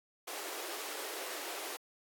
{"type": "high-pass noise", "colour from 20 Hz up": "pink", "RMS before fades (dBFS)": -42, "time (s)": [0.27, 1.77], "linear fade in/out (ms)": 10, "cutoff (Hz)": 330, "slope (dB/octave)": 48, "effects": ["AAC 64 kbps"]}